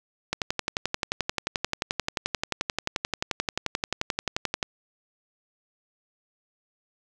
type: click train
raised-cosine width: 0.2 ms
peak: -8 dBFS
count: 50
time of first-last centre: 0.33-4.628 s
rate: 11.4 Hz
effects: none